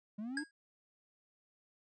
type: linear sweep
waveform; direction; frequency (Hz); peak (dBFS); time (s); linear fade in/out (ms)
triangle; up; 201 to 309.9; -37; 0.18-0.44; 10
type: tone with exponential decay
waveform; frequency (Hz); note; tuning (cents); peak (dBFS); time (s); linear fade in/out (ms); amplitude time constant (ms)
square; 1640; G#6; -22; -33; 0.37-0.51; 2; 29
effects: resampled to 22050 Hz